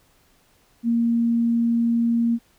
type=tone; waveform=sine; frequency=233.1 Hz; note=A#3; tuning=in tune; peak=-17 dBFS; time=0.83-2.39 s; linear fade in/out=50 ms; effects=pink hiss -60 dBFS RMS until 2.58 s